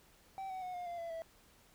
triangle tone with pitch steps, 772 / 751.3 / 731.2 / 711.6 / 692.6 / 674 / 656 Hz, G5 / F#5 / F#5 / F5 / F5 / E5 / E5, -27 / +26 / -21 / +32 / -15 / +38 / -9 cents, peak -38 dBFS, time 0.38-1.22 s, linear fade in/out 0 ms, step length 120 ms, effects pink hiss -65 dBFS RMS until 1.74 s

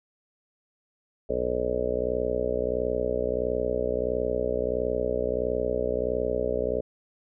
harmonic tone, 61.5 Hz, B1, 7 cents flat, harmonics 1 / 2 / 3 / 4 / 5 / 6 / 7 / 8 / 9 / 10, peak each -36 / -41 / -41 / -37 / -40 / -40 / -29 / -32 / -30 / -33 dBFS, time 1.29-6.81 s, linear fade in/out 10 ms, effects none

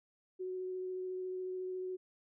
sine tone with vibrato, 370 Hz, F#4, in tune, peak -37 dBFS, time 0.39-1.97 s, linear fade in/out 20 ms, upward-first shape triangle, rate 14 Hz, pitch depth 12 cents each way, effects none

